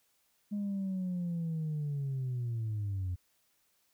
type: linear sweep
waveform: sine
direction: down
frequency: 207.7 to 88 Hz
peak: -30 dBFS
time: 0.51-3.16 s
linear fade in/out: 20 ms
effects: tanh soft clip ceiling -30 dBFS + white hiss -73 dBFS RMS until 3.93 s